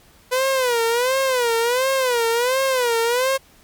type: tone with vibrato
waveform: sawtooth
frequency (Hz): 495.7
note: B4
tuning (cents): +6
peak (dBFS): -13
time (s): 0.31-3.38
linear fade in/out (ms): 20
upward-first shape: sine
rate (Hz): 1.4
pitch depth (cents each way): 140
effects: pink hiss -52 dBFS RMS until 3.63 s + MP3 96 kbps